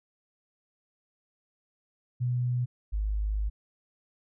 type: tone pair in turn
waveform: sine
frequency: 123.47 / 51.91 Hz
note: B2 / G#1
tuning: 0 / 0 cents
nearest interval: octave + minor third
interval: 1500 cents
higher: first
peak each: -25 / -26 dBFS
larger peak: first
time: 2.2-2.66 / 2.92-3.5 s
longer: second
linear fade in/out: 20 ms
effects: none